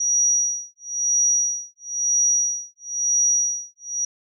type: tone with tremolo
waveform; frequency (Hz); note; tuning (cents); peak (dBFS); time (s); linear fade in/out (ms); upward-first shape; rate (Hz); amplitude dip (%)
sine; 5780; F#8; -41; -15; 0-4.05; 5; sine; 1; 100
effects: none